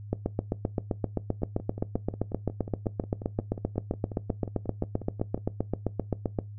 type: two click trains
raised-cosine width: 2 ms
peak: -13 / -24 dBFS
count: 49 / 23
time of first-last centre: 0.13-6.388 / 1.42-5.377 s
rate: 7.67 / 5.56 Hz
effects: noise-tail reverb RT60 0.2 s tail -20 dB re dry + added 103 Hz sine -39 dBFS peak until 6.58 s